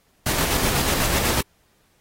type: noise with tremolo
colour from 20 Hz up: pink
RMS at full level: -21 dBFS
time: 0.26-1.41 s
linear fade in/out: 5 ms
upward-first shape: square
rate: 8.1 Hz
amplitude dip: 30%
effects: pink hiss -63 dBFS RMS until 2 s + AAC 48 kbps